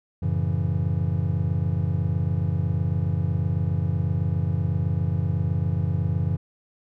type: chord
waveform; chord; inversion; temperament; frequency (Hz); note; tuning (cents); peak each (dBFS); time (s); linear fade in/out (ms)
triangle; F# minor seventh; none; just; 92.5 / 111 / 138.75 / 166.5; F#2 / A2 / C#3 / E3; 0 / +16 / +2 / +18; -23 / -27 / -25 / -26; 0.22-6.37; 10
effects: none